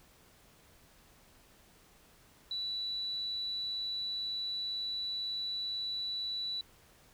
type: tone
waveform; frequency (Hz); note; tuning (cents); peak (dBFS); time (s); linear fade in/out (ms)
sine; 3951; B7; 0; -34; 2.51-6.61; 2
effects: pink hiss -62 dBFS RMS until 7.13 s